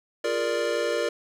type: chord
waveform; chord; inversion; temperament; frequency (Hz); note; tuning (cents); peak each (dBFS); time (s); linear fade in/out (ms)
square; Bb dominant seventh; second; equal; 349.2 / 415.3 / 466.2 / 587.3; F4 / Ab4 / Bb4 / D5; 0 / 0 / 0 / 0; -33 / -34 / -28 / -29; 0.24-1.09; 5
effects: low-pass 7000 Hz 12 dB/octave + 9-bit